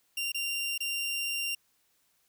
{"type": "tone with dropouts", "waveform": "sawtooth", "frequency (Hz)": 2777, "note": "F7", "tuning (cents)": -10, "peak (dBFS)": -27, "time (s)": [0.17, 1.55], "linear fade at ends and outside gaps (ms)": 5, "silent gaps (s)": [[0.32, 0.345], [0.779, 0.804]], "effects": ["white hiss -71 dBFS RMS until 2.28 s"]}